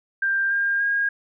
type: tone with pitch steps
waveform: sine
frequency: 1586 / 1607.2 / 1628.7 Hz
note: G6 / G6 / G#6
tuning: +20 / +43 / -34 cents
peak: -19 dBFS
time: 0.22-1.09 s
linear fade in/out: 5 ms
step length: 290 ms
effects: none